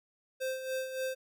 square tone with tremolo, 522 Hz, C5, 4 cents flat, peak -32 dBFS, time 0.4-1.15 s, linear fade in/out 20 ms, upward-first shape sine, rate 3.5 Hz, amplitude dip 60%, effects none

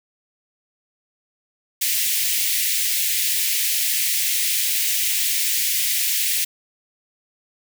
white high-pass noise, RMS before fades -21 dBFS, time 1.81-6.45 s, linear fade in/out 10 ms, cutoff 1900 Hz, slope 48 dB/octave, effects none

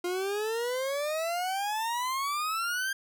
40% pulse exponential sweep, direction up, 349.2 to 1603 Hz, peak -28 dBFS, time 0.04-2.93 s, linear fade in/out 5 ms, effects none

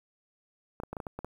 clicks, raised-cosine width 1 ms, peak -23 dBFS, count 8, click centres 0.801 / 0.835 / 0.93 / 0.968 / 1.002 / 1.068 / 1.19 / 1.246 s, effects 9-bit

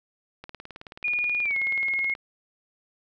click train, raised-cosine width 0.3 ms, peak -24 dBFS, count 33, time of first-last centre 0.44-2.151 s, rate 18.7 Hz
sine tone with pitch glide, 2440 to 2161 Hz, D#7 to C#7, -34 to -45 cents, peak -23 dBFS, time 1.04-2.14 s, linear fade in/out 5 ms, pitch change -211 cents, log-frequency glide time 1.42-1.56 s
effects none

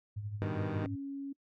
sine tone with tremolo, 103.9 Hz, G#2, 1 cent sharp, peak -34 dBFS, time 0.16-0.96 s, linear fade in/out 10 ms, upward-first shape triangle, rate 12 Hz, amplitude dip 65%
15% pulse chord, G augmented, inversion none, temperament equal, 98 / 123.47 / 155.56 Hz, G2 / B2 / D#3, 0 / 0 / 0 cents, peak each -31 / -36 / -31 dBFS, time 0.42-0.86 s, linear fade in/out 0 ms
sine tone, 277.2 Hz, C#4, in tune, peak -37 dBFS, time 0.83-1.33 s, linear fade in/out 10 ms
effects noise-tail reverb RT60 0.1 s tail -23 dB re dry + low-pass 2000 Hz 12 dB/octave

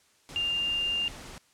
sine tone in noise, 2800 Hz, F7, 4 cents sharp, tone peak -26 dBFS, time 0.36-1.08 s, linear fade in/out 0 ms, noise pink, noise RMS -44 dBFS, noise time 0.29-1.38 s, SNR +15 dB, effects white hiss -64 dBFS RMS until 1.53 s + low-pass 9000 Hz 12 dB/octave

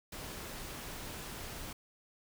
pink noise, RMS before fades -44 dBFS, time 0.12-1.73 s, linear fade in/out 5 ms, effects none

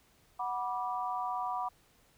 sine chord, B minor, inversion second, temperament equal with one note detuned, 740 / 977 / 1174.7 Hz, F#5 / B5 / D6, 0 / -19 / 0 cents, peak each -36 / -36 / -38 dBFS, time 0.39-1.69 s, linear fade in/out 10 ms, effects pink hiss -66 dBFS RMS until 2.17 s

